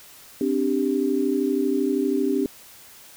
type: chord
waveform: sine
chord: C suspended second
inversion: none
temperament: just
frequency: 261.6 / 294.3 / 392.4 Hz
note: C4 / D4 / G4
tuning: 0 / +4 / +2 cents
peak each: -24 dBFS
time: 0.41-2.46 s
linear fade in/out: 2 ms
effects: white hiss -47 dBFS RMS until 3.16 s